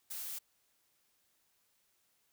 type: noise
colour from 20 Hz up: blue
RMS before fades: -42 dBFS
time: 0.1-0.39 s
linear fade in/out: 10 ms
effects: white hiss -75 dBFS RMS until 2.32 s